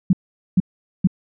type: tone bursts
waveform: sine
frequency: 184.3 Hz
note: F#3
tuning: 7 cents flat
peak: -10 dBFS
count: 3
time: 0.1-1.073 s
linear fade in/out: 5 ms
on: 31 ms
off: 440 ms
effects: none